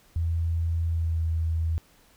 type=tone with pitch glide; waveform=sine; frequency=83.1 to 81.44 Hz; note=E2 to E2; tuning=+15 to -20 cents; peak=-23 dBFS; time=0.16-1.78 s; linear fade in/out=0 ms; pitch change=-35 cents; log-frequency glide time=0.87-1.23 s; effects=pink hiss -59 dBFS RMS until 2.16 s